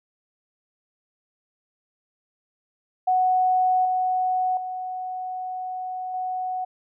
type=tone with level steps; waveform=sine; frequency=740 Hz; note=F#5; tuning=in tune; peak=-17 / -20 / -28 / -25 dBFS; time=3.07-6.65 s; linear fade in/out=10 ms; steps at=3.85 / 4.57 / 6.14 s; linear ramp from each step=2 ms; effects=none